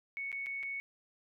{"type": "tone with dropouts", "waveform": "sine", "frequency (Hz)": 2217, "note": "C#7", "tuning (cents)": 0, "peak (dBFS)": -36, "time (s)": [0.17, 0.8], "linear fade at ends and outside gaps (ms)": 0, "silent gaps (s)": [[0.317, 0.327], [0.461, 0.467], [0.629, 0.633]], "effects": []}